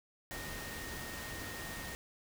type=tone in noise; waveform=sine; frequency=1851 Hz; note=A#6; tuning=13 cents flat; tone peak=-47 dBFS; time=0.31-1.95 s; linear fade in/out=0 ms; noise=pink; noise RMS=-44 dBFS; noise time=0.31-1.95 s; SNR=-6 dB; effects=none

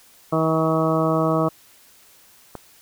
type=harmonic tone; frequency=160 Hz; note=D#3; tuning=49 cents sharp; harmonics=1 / 2 / 3 / 4 / 5 / 6 / 7 / 8; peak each=-23 / -23 / -25 / -23 / -32 / -34 / -26 / -29 dBFS; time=0.32-1.49 s; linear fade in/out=10 ms
type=click; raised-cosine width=1 ms; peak=-18 dBFS; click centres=2.553 s
effects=white hiss -52 dBFS RMS until 2.81 s

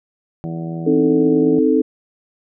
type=harmonic tone; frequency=82.41 Hz; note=E2; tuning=in tune; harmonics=2 / 3 / 4 / 5 / 6 / 7 / 8 / 9; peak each=-24 / -36 / -30 / -39 / -45 / -36 / -44 / -38 dBFS; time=0.44-1.59 s; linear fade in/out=0 ms
type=chord; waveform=sine; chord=A diminished; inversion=first; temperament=equal; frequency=261.6 / 311.1 / 440 Hz; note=C4 / Eb4 / A4; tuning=0 / 0 / 0 cents; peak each=-16 dBFS; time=0.86-1.82 s; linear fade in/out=10 ms
effects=none

